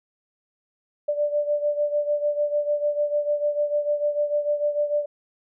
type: beating tone pair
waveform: sine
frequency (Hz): 587.3 / 594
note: D5 / D5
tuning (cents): 0 / +20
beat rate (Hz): 6.7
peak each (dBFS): -22 / -27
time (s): 1.08-5.06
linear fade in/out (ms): 10
effects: none